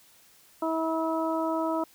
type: harmonic tone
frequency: 323.2 Hz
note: E4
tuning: 34 cents flat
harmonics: 1 / 2 / 3 / 4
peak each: -29 / -30 / -32 / -35 dBFS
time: 0.62-1.84 s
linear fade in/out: 5 ms
effects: white hiss -58 dBFS RMS until 1.94 s